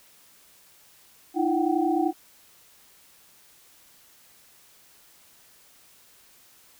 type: tone cluster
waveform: sine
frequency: 308 / 338.3 / 740 / 773 Hz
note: D#4 / E4 / F#5 / G5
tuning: -17 / +45 / 0 / -24 cents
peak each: -25 / -25 / -29 / -29 dBFS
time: 1.34-2.13 s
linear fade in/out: 50 ms
effects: white hiss -56 dBFS RMS until 6.79 s